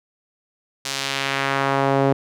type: tone with band-pass filter sweep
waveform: sawtooth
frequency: 137.1 Hz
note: C#3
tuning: 19 cents flat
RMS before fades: -21 dBFS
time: 0.85-2.13 s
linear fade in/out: 5 ms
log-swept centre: 5700 to 470 Hz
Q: 1
effects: none